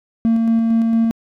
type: tone with tremolo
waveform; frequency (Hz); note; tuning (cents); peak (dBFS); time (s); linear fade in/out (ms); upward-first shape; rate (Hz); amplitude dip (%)
triangle; 227.5; A#3; -42; -9; 0.25-1.11; 0; square; 4.4; 25
effects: tanh soft clip ceiling -6 dBFS